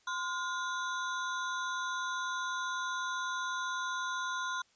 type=ring-modulated tone; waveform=square; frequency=1228 Hz; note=D#6; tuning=23 cents flat; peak=-31 dBFS; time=0.07-4.62 s; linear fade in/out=5 ms; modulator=198 Hz; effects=white hiss -68 dBFS RMS until 4.75 s + resampled to 16000 Hz